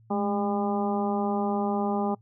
harmonic tone with a mistuned harmonic, 201.8 Hz, G#3, 49 cents flat, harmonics 1 / 2 / 3 / 4 / 5 / 6, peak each -27 / -31 / -35 / -30 / -38 / -39 dBFS, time 0.1-2.15 s, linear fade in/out 10 ms, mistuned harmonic 1, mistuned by +59 cents, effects noise-tail reverb RT60 0.1 s tail -23 dB re dry + added 112 Hz sine -54 dBFS peak until 2.21 s

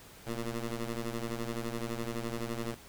15% pulse ring-modulated tone, 116.9 Hz, A#2, 5 cents sharp, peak -25 dBFS, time 0.26-2.75 s, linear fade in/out 10 ms, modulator 111 Hz, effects pink hiss -53 dBFS RMS until 2.88 s

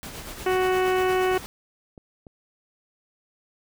pink noise with tremolo, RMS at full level -36 dBFS, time 0.03-1.46 s, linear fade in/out 0 ms, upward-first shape sine, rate 8.5 Hz, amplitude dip 45%
harmonic tone, 371 Hz, F#4, 5 cents sharp, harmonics 1 / 2 / 3 / 4 / 5 / 6 / 7 / 8, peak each -21 / -27 / -31 / -33 / -35 / -37 / -38 / -39 dBFS, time 0.46-1.38 s, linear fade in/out 5 ms
clicks, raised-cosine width 2 ms, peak -31 dBFS, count 4, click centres 1.097 / 1.314 / 1.978 / 2.268 s
effects none

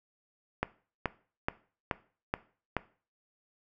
click train, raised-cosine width 0.5 ms, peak -13 dBFS, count 6, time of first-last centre 0.63-2.767 s, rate 2.34 Hz, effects noise-tail reverb RT60 0.4 s tail -18 dB re dry

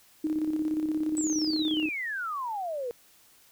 sine tone with tremolo, 310 Hz, D#4, 6 cents flat, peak -24 dBFS, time 0.24-1.89 s, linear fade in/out 5 ms, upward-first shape square, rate 17 Hz, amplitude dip 45%
sine exponential sweep, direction down, 8030 to 466.2 Hz, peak -30 dBFS, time 1.17-2.91 s, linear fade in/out 0 ms
effects white hiss -59 dBFS RMS until 3.51 s

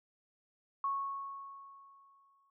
sine tone with exponential decay, 1103 Hz, C#6, 9 cents flat, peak -30 dBFS, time 0.84-2.5 s, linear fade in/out 2 ms, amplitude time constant 360 ms, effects none

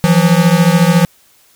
square beating tone pair, 164.81 / 178.81 Hz, E3 / F3, 0 / +41 cents, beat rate 14 Hz, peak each -11 dBFS, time 0.04-1.05 s, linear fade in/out 0 ms, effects white hiss -50 dBFS RMS until 1.55 s

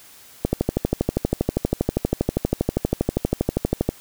click train, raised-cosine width 2 ms, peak -5 dBFS, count 44, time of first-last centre 0.45-3.89 s, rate 12.5 Hz, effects white hiss -47 dBFS RMS until 4 s

